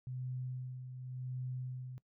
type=tone with tremolo; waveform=sine; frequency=127.4 Hz; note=C3; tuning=46 cents flat; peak=-37 dBFS; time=0.07-1.98 s; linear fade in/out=0 ms; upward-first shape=sine; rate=0.9 Hz; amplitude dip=55%; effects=noise-tail reverb RT60 0.1 s tail -20 dB re dry